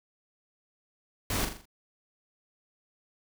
pink noise with echo, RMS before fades -30 dBFS, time 1.3-1.45 s, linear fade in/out 2 ms, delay 41 ms, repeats 5, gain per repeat -6 dB, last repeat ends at 1.655 s, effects none

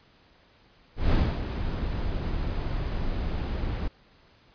brown noise with ADSR envelope, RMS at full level -20 dBFS, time 0.96-3.88 s, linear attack 160 ms, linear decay 260 ms, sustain -9 dB, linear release 4 ms, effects pink hiss -59 dBFS RMS until 4.54 s + resampled to 11025 Hz

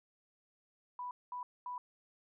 sine tone bursts at uneven times, 987.8 Hz, B5, in tune, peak -39 dBFS, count 3, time 0.99-1.11 / 1.32-1.43 / 1.66-1.78 s, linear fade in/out 2 ms, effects none

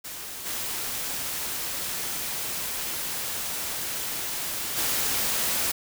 white noise with level steps, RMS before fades -37 / -31 / -26 dBFS, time 0.04-5.72 s, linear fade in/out 10 ms, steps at 0.45 / 4.76 s, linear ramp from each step 20 ms, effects none

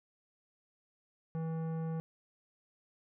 sine tone with tanh clipping, 162.1 Hz, E3, 29 cents flat, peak -36 dBFS, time 1.35-2 s, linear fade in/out 0 ms, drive 14 dB, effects none

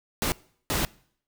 pink noise bursts at uneven times, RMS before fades -26 dBFS, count 2, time 0.22-0.32 / 0.7-0.85 s, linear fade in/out 0 ms, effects noise-tail reverb RT60 0.6 s tail -23 dB re dry

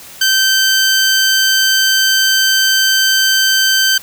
15% pulse tone, 1550 Hz, G6, 20 cents flat, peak -3 dBFS, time 0.21-3.98 s, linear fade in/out 5 ms, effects white hiss -35 dBFS RMS until 4.02 s

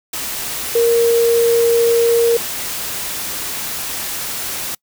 sine tone in noise, 466.2 Hz, A#4, in tune, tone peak -10 dBFS, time 0.75-2.37 s, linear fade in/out 5 ms, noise white, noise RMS -24 dBFS, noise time 0.13-4.75 s, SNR +11 dB, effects noise-tail reverb RT60 0.1 s tail -26 dB re dry

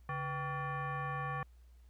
sine tone with frequency modulation, 495.2 Hz, B4, 5 cents sharp, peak -35 dBFS, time 0.09-1.43 s, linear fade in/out 2 ms, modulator 637 Hz, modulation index 2, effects added 60 Hz sine -56 dBFS peak until 1.89 s + pink hiss -75 dBFS RMS until 1.89 s

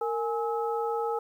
sine tone cluster, 460.9 / 835 / 1292 Hz, A#4 / G#5 / E6, -20 / +9 / -35 cents, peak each -29 / -31 / -36 dBFS, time 0.01-1.19 s, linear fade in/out 5 ms, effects 10-bit

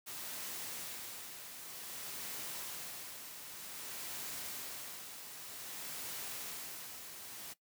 white noise with tremolo, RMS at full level -43 dBFS, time 0.06-7.54 s, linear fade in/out 20 ms, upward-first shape sine, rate 0.53 Hz, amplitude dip 50%, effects noise-tail reverb RT60 0.1 s tail -17 dB re dry + high-pass 100 Hz 12 dB/octave

